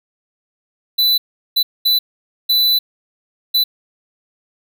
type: tone bursts at uneven times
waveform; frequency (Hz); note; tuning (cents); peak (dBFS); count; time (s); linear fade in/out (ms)
square; 3989; B7; +17; -12; 5; 0.98-1.18 / 1.56-1.63 / 1.85-1.99 / 2.49-2.79 / 3.54-3.64; 10
effects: none